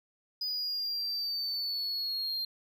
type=exponential sweep; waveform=triangle; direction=down; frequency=4971 to 4186 Hz; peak=-30 dBFS; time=0.41-2.45 s; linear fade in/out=5 ms; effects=none